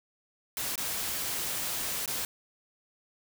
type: noise with dropouts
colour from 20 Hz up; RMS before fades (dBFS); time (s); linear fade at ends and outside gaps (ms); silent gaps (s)
white; -33; 0.57-2.25; 1; 0.757-0.778 / 2.059-2.077
effects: none

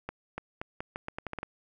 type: accelerating click train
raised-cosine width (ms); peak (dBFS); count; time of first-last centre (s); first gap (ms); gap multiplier
0.5; -20; 11; 0.09-1.431; 290; 0.81
effects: 10-bit

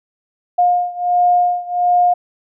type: beating tone pair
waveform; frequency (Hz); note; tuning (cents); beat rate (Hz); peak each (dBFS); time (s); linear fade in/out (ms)
sine; 711 / 712.4; F5 / F5; +31 / +34; 1.4; -14 / -16; 0.58-2.14; 10
effects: none

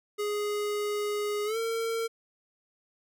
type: tone with pitch glide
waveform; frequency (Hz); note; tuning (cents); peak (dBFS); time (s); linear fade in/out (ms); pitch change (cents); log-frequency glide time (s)
square; 415.3 to 455.5; G#4 to A#4; 0 to -40; -29; 0.18-2.08; 20; +160; 1.45-1.57
effects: none

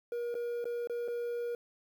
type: tone with dropouts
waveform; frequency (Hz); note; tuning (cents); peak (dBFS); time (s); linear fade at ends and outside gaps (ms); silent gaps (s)
triangle; 476.4; A#4; +38; -31; 0.12-1.55; 2; 0.343-0.351 / 0.643-0.654 / 0.873-0.897 / 1.079-1.083
effects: 10-bit

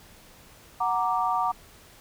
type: chord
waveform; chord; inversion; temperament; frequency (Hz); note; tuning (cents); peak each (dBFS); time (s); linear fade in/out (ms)
sine; Gb augmented; none; equal; 740 / 932.3 / 1174.7; Gb5 / Bb5 / D6; 0 / 0 / 0; -27; 0.8-1.52; 10
effects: pink hiss -52 dBFS RMS until 2 s

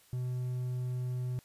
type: tone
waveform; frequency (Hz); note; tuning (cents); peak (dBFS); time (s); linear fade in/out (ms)
triangle; 125.5; B2; +28; -30; 0.13-1.39; 0
effects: white hiss -63 dBFS RMS until 1.44 s + resampled to 32000 Hz

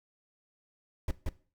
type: noise with echo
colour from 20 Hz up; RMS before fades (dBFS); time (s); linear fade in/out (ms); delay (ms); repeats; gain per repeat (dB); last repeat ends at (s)
brown; -29; 1.08-1.11; 2; 180; 1; -2; 1.29
effects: noise-tail reverb RT60 0.4 s tail -18 dB re dry

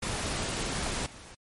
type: noise with level steps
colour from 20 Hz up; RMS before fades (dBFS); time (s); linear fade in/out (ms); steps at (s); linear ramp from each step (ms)
pink; -32 / -48; 0.02-1.35; 10; 1.06; 2
effects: MP3 48 kbps

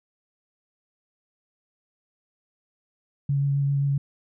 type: tone with vibrato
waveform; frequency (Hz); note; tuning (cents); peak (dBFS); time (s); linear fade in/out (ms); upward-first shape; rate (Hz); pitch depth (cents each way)
sine; 140.2; C#3; +20; -20; 3.29-3.98; 5; sine; 7.6; 12
effects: none

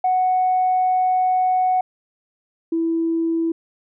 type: tone pair in turn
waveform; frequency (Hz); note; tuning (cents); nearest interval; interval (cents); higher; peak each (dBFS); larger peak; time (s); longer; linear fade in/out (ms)
sine; 740 / 329.6; F#5 / E4; 0 / 0; octave + major second; 1400; first; -14 / -17; first; 0.04-1.81 / 2.72-3.52; first; 5
effects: tanh soft clip ceiling -11 dBFS

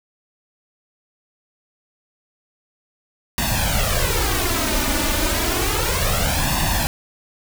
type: noise with flanger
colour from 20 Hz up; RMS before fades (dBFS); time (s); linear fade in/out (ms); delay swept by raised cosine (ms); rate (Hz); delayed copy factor
pink; -20; 3.38-6.87; 0; 1.1 to 3.4; 0.31; +0.8
effects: none

